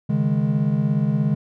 triangle chord, C# suspended second, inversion none, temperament equal, 138.59 / 155.56 / 207.7 Hz, C#3 / D#3 / G#3, 0 / 0 / 0 cents, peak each -20 dBFS, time 0.09-1.35 s, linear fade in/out 10 ms, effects none

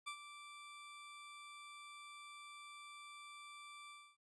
20% pulse tone with ADSR envelope, 1170 Hz, D6, 7 cents flat, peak -37 dBFS, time 0.06-4.17 s, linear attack 17 ms, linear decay 81 ms, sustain -11 dB, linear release 270 ms, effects resampled to 22050 Hz

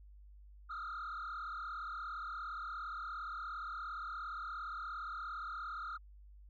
sine tone with frequency modulation, 1318.5 Hz, E6, in tune, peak -38 dBFS, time 0.69-5.98 s, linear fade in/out 20 ms, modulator 37.2 Hz, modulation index 2.6, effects tanh soft clip ceiling -39 dBFS + added 50 Hz sine -54 dBFS peak until 6.49 s

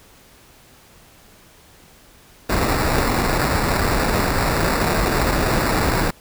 pink noise with sample-and-hold, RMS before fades -19 dBFS, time 2.49-6.11 s, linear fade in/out 10 ms, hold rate 3150 Hz, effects pink hiss -49 dBFS RMS until 6.2 s

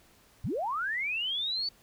sine linear sweep, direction up, 67.6 to 4555 Hz, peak -29 dBFS, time 0.44-1.69 s, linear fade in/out 5 ms, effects pink hiss -61 dBFS RMS until 1.82 s

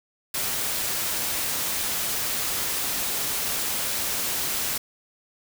white noise, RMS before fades -27 dBFS, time 0.34-4.78 s, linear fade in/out 5 ms, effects none

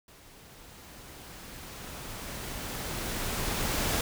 pink noise with level ramp, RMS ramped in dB -54 to -28 dBFS, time 0.08-4.01 s, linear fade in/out 2 ms, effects none

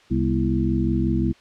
harmonic tone with a mistuned harmonic, 66 Hz, C2, 16 cents sharp, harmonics 1 / 2 / 3 / 4 / 5, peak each -25 / -25 / -25 / -25 / -25 dBFS, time 0.1-1.33 s, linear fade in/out 20 ms, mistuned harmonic 4, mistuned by -140 cents, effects white hiss -53 dBFS RMS until 1.4 s + low-pass 4000 Hz 12 dB/octave

